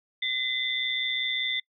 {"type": "tone cluster", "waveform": "sine", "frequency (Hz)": [2039, 3460, 3585], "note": ["C7", "A7", "A7"], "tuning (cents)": [-45, -30, 32], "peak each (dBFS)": [-29, -32, -30], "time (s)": [0.22, 1.6], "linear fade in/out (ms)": 5, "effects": ["noise-tail reverb RT60 0.1 s tail -25 dB re dry"]}